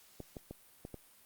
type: clicks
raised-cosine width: 2 ms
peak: -30 dBFS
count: 5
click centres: 0.203 / 0.368 / 0.51 / 0.851 / 0.943 s
effects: white hiss -62 dBFS RMS until 1.25 s + Opus 48 kbps